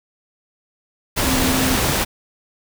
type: tone in noise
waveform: sine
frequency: 259.7 Hz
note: C4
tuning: 13 cents flat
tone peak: -20 dBFS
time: 1.26-1.77 s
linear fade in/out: 20 ms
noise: pink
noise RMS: -19 dBFS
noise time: 1.16-2.05 s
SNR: -4 dB
effects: none